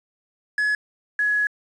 triangle / sine tone pair in turn, 1695 / 1683.3 Hz, G#6 / G#6, +35 / +23 cents, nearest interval unison, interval 12 cents, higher first, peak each -17 / -18 dBFS, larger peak first, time 0.58-0.75 / 1.19-1.47 s, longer second, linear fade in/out 2 ms, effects resampled to 22050 Hz + 8-bit

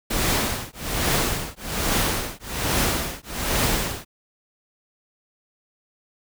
pink noise with tremolo, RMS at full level -20 dBFS, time 0.1-4.05 s, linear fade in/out 10 ms, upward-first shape triangle, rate 1.2 Hz, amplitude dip 100%, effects none

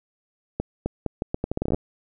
accelerating click train, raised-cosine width 2 ms, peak -11 dBFS, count 15, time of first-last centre 0.6-1.745 s, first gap 260 ms, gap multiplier 0.78, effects none

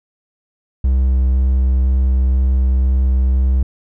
triangle tone with vibrato, 64.7 Hz, C2, 19 cents flat, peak -9 dBFS, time 0.84-3.63 s, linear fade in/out 5 ms, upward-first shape square, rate 2 Hz, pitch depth 8 cents each way, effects none

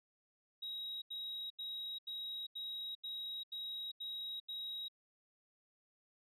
sine tone bursts, 3816 Hz, A#7, 40 cents sharp, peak -39 dBFS, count 9, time 0.62-4.884 s, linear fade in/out 10 ms, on 400 ms, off 83 ms, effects tanh soft clip ceiling -39 dBFS

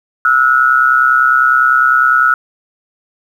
sine tone pair together, 1316 / 1445.9 Hz, E6 / F#6, -3 / -40 cents, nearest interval major second, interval 163 cents, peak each -10 dBFS, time 0.25-2.34 s, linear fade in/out 2 ms, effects 7-bit

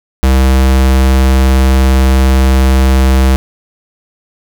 square tone, 65.7 Hz, C2, 8 cents sharp, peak -6 dBFS, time 0.23-3.36 s, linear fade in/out 0 ms, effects none

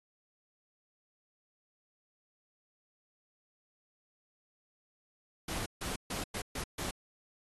pink noise bursts at uneven times, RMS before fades -38 dBFS, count 6, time 5.48-5.66 / 5.81-5.96 / 6.1-6.24 / 6.34-6.42 / 6.55-6.64 / 6.78-6.91 s, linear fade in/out 5 ms, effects AAC 32 kbps

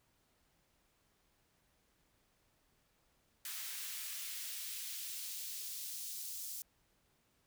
white noise with high-pass filter sweep, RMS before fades -44 dBFS, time 3.45-6.62 s, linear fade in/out 2 ms, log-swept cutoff 1600 to 5700 Hz, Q 0.91, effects pink hiss -75 dBFS RMS until 7.46 s

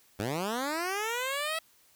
10% pulse linear sweep, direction up, 92.5 to 656 Hz, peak -22 dBFS, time 0.19-1.59 s, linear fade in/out 5 ms, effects white hiss -63 dBFS RMS until 1.95 s

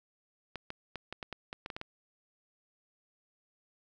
clicks, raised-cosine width 0.3 ms, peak -23 dBFS, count 11, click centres 0.557 / 0.704 / 0.957 / 1.126 / 1.228 / 1.327 / 1.529 / 1.661 / 1.702 / 1.765 / 1.814 s, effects none

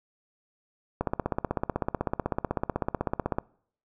click train, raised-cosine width 1 ms, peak -12 dBFS, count 39, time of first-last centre 1.01-3.385 s, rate 16 Hz, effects noise-tail reverb RT60 0.6 s tail -24 dB re dry

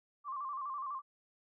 sine tone with vibrato, 1108.7 Hz, C#6, in tune, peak -37 dBFS, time 0.24-1.02 s, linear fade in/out 50 ms, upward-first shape square, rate 12 Hz, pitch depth 80 cents each way, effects none

